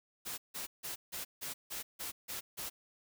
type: noise bursts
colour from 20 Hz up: white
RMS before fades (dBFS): -41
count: 9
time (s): 0.25-2.7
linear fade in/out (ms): 20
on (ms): 130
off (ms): 160
effects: none